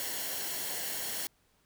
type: noise with comb filter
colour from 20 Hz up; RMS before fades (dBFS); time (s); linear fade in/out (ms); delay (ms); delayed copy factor
white; -36; 0-1.27; 0; 0.81; -0.55
effects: pink hiss -70 dBFS RMS until 1.65 s